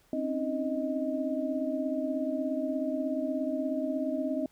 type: tone cluster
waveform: sine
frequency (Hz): 262.8 / 279.5 / 311.8 / 625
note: C4 / C#4 / D#4 / D#5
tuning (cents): +8 / +14 / +4 / +8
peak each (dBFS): -32 / -36 / -36 / -33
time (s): 0.13-4.46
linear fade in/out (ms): 2
effects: pink hiss -65 dBFS RMS until 4.51 s